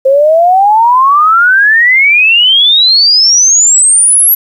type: exponential sweep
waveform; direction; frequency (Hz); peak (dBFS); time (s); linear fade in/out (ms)
sine; up; 523.3 to 11830; -3; 0.05-4.35; 10
effects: 7-bit